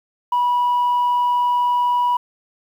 sine tone, 976 Hz, B5, 21 cents flat, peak -13 dBFS, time 0.32-2.17 s, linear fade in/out 5 ms, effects tanh soft clip ceiling -13 dBFS + 8-bit

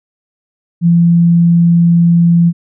sine tone, 170.3 Hz, F3, 43 cents flat, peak -5 dBFS, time 0.81-2.53 s, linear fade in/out 50 ms, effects none

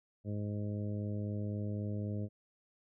harmonic tone, 103.83 Hz, G#2, in tune, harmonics 1 / 2 / 3 / 4 / 5 / 6, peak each -36 / -40 / -46 / -49 / -49 / -52 dBFS, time 0.24-2.29 s, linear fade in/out 50 ms, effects none

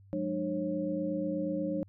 sine tone cluster, 179.9 / 208.2 / 302.4 / 543 Hz, F#3 / G#3 / D#4 / C#5, -48 / +5 / -49 / -36 cents, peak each -37 / -39 / -33 / -35 dBFS, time 0.13-1.83 s, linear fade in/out 0 ms, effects added 98 Hz sine -54 dBFS peak until 1.88 s

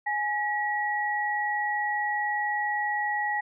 sine tone pair together, 835 / 1920.5 Hz, G#5 / B6, +9 / -49 cents, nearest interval octave + major second, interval 1442 cents, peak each -28 dBFS, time 0.06-3.41 s, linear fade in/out 10 ms, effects none

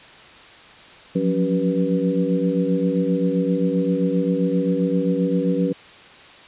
sine tone cluster, 176.3 / 183.9 / 278.5 / 383.6 / 487.1 Hz, F3 / F#3 / C#4 / G4 / B4, +17 / -10 / +8 / -37 / -24 cents, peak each -23 / -23 / -23 / -29 / -24 dBFS, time 1.15-5.73 s, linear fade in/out 10 ms, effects white hiss -44 dBFS RMS until 6.47 s + resampled to 8000 Hz

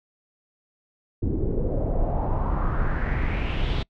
brown noise with low-pass filter sweep, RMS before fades -24 dBFS, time 1.22-3.83 s, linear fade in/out 5 ms, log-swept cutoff 320 to 3700 Hz, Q 3.7, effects noise-tail reverb RT60 0.1 s tail -25 dB re dry

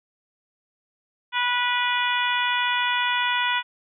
harmonic tone, 489.6 Hz, B4, 15 cents flat, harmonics 2 / 3 / 4 / 5 / 6 / 7, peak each -25 / -27 / -28 / -29 / -30 / -30 dBFS, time 1.32-3.63 s, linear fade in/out 50 ms, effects none

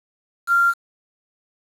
sine tone with quantisation, 1386 Hz, F6, 14 cents flat, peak -13 dBFS, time 0.47-0.74 s, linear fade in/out 50 ms, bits 6, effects resampled to 32000 Hz

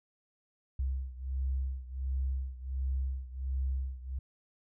sine beating tone pair, 65.4 / 66.8 Hz, C2 / C2, 0 / +36 cents, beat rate 1.4 Hz, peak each -33 / -36 dBFS, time 0.79-4.19 s, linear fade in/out 5 ms, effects none

